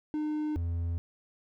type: tone pair in turn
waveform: triangle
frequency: 303.8 / 84.83 Hz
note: D#4 / F2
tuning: -41 / -50 cents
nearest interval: octave + minor seventh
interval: 2209 cents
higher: first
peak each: -27 dBFS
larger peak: neither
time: 0.14-0.56 / 0.56-0.98 s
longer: neither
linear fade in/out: 0 ms
effects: none